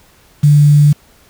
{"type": "tone with quantisation", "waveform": "sine", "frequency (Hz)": 146.83, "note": "D3", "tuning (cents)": 0, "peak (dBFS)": -4, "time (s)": [0.43, 0.93], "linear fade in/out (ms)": 10, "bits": 5, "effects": ["pink hiss -48 dBFS RMS until 1.29 s"]}